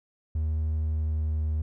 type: tone with pitch glide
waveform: triangle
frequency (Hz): 78.1 to 77.38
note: D#2 to D#2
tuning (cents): +7 to -9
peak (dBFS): -22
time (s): 0.35-1.62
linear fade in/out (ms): 5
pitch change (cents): -16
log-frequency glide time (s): 0.78-1.46
effects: tanh soft clip ceiling -18 dBFS